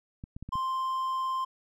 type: clicks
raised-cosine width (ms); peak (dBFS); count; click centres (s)
5; -27; 5; 0.239 / 0.365 / 0.426 / 0.49 / 0.555
type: tone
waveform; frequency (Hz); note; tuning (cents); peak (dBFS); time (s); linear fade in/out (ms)
triangle; 1047; C6; +1; -26; 0.52-1.45; 10
effects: none